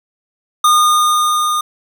square tone with level ramp, 1221 Hz, D#6, 33 cents flat, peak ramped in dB -8 to -15 dBFS, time 0.64-1.61 s, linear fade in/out 5 ms, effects none

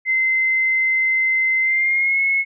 sine tone with pitch glide, 2067 to 2182 Hz, C7 to C#7, -22 to -28 cents, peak -15 dBFS, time 0.05-2.45 s, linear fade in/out 50 ms, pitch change +94 cents, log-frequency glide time 1.62-2.2 s, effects none

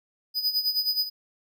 square tone with tremolo, 4978 Hz, D#8, in tune, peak -21 dBFS, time 0.34-1.1 s, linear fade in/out 50 ms, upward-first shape sine, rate 9.5 Hz, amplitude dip 75%, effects none

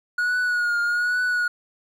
triangle tone with vibrato, 1449 Hz, F#6, 37 cents flat, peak -18 dBFS, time 0.18-1.48 s, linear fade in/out 5 ms, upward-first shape triangle, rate 1.2 Hz, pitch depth 49 cents each way, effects none

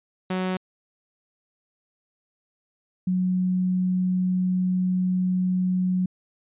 sawtooth / sine tone pair in turn, 185.4 / 183.48 Hz, F#3 / F#3, +4 / -14 cents, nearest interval unison, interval 18 cents, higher first, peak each -20 dBFS, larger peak neither, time 0.3-0.57 / 3.07-6.06 s, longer second, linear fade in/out 5 ms, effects resampled to 8000 Hz

